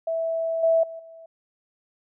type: tone with level steps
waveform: sine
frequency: 656 Hz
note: E5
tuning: 9 cents flat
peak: -23 / -16 / -34 / -42 dBFS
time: 0.07-1.26 s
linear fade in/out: 5 ms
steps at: 0.63 / 0.83 / 0.99 s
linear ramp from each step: 5 ms
effects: none